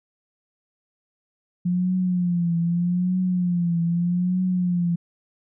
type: tone with vibrato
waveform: sine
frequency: 176.3 Hz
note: F3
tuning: 17 cents sharp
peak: -19 dBFS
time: 1.65-4.96 s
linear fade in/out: 10 ms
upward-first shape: triangle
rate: 0.81 Hz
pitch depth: 87 cents each way
effects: none

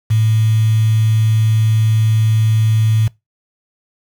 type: tone with quantisation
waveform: sine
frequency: 110 Hz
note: A2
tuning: in tune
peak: -10 dBFS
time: 0.1-3.08 s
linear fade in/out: 10 ms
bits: 5
effects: noise-tail reverb RT60 0.2 s tail -22 dB re dry

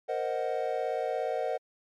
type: chord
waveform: triangle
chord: C half-diminished seventh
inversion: third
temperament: equal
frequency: 466.2 / 523.3 / 622.3 / 740 Hz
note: Bb4 / C5 / Eb5 / Gb5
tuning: 0 / 0 / 0 / 0 cents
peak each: -32 dBFS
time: 0.08-1.58 s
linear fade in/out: 20 ms
effects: MP3 64 kbps

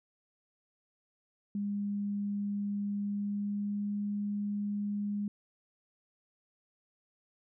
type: tone with pitch glide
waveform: sine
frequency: 203.1 to 205 Hz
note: G#3 to G#3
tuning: -38 to -22 cents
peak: -31 dBFS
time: 1.55-5.28 s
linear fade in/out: 2 ms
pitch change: +16 cents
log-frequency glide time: 3-3.97 s
effects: none

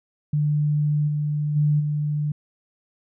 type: tone with level steps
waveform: sine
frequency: 148.8 Hz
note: D3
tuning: 23 cents sharp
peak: -18 / -21 / -16 / -21 dBFS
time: 0.33-2.32 s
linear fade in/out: 5 ms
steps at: 1.07 / 1.55 / 1.79 s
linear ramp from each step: 20 ms
effects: none

